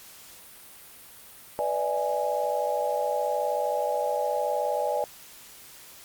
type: chord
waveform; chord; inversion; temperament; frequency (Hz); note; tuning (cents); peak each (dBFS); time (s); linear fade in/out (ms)
sine; E dominant seventh; second; equal with one note detuned; 493.9 / 587.3 / 646.4 / 830.6; B4 / D5 / E5 / G#5; 0 / 0 / -34 / 0; -31 / -28 / -33 / -29; 1.59-5.04; 0
effects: white hiss -48 dBFS RMS until 6.04 s + Opus 48 kbps